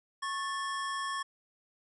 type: tone pair together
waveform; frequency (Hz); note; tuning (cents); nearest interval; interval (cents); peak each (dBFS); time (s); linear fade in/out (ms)
square; 1096.9 / 1760; C#6 / A6; -19 / 0; minor sixth; 819; -35 / -39; 0.22-1.23; 10
effects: resampled to 24000 Hz